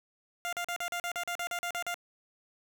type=tone bursts; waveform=15% pulse; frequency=699 Hz; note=F5; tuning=1 cent sharp; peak=-26 dBFS; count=13; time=0.45-1.943 s; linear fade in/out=0 ms; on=77 ms; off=41 ms; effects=none